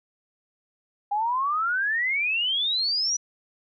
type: exponential sweep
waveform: sine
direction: up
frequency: 801 to 5950 Hz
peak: -22 dBFS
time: 1.11-3.17 s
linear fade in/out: 10 ms
effects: none